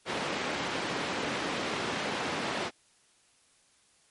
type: band-pass noise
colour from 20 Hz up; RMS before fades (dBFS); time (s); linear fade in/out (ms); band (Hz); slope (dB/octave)
pink; -33; 0.05-2.71; 50; 230 to 3700; 12
effects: white hiss -65 dBFS RMS until 4.1 s + MP3 48 kbps